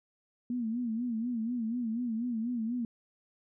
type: tone with vibrato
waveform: sine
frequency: 233.7 Hz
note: A#3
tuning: 5 cents sharp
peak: -30 dBFS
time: 0.5-2.85 s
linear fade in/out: 2 ms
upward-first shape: sine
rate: 4.1 Hz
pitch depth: 110 cents each way
effects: none